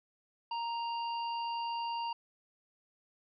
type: harmonic tone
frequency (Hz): 932.3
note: A#5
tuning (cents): 0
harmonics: 1 / 3 / 5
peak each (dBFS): -34 / -44 / -48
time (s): 0.51-2.13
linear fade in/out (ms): 5
effects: none